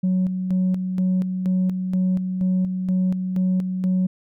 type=tone with tremolo; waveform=sine; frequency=185 Hz; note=F#3; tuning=in tune; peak=-15 dBFS; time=0.03-4.07 s; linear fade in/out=10 ms; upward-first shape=square; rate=2.1 Hz; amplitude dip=55%; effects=tanh soft clip ceiling -15 dBFS